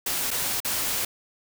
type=noise with dropouts; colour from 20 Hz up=white; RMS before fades=-27 dBFS; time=0.06-1.05 s; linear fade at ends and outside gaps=5 ms; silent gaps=0.307-0.311 / 0.603-0.647 s; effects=none